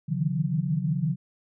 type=tone cluster; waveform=sine; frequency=137.4 / 153 / 159.1 / 180.2 Hz; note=C#3 / D#3 / D#3 / F#3; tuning=-15 / -29 / +39 / -45 cents; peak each=-29 dBFS; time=0.08-1.16 s; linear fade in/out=20 ms; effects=none